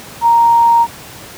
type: tone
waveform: sine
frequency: 932.3 Hz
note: A#5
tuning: in tune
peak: -6 dBFS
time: 0.21-0.87 s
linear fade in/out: 50 ms
effects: pink hiss -33 dBFS RMS until 1.37 s + high-pass 80 Hz 12 dB/octave